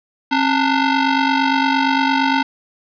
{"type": "ring-modulated tone", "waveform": "sawtooth", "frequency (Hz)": 587.3, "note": "D5", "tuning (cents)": 0, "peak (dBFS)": -7, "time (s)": [0.31, 2.43], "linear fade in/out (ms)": 10, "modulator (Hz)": 318, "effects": ["resampled to 11025 Hz", "8-bit"]}